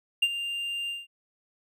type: tone with ADSR envelope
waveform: triangle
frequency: 2794 Hz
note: F7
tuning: in tune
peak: -16 dBFS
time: 0.22-1.07 s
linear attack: 8 ms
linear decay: 49 ms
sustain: -12 dB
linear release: 180 ms
effects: none